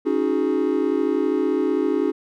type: tone cluster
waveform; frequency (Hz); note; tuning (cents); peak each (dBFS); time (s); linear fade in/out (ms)
triangle; 278 / 313.4 / 366.2 / 418; C#4 / D#4 / F#4 / G#4; +5 / +13 / -18 / +11; -22; 0.05-2.12; 20
effects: none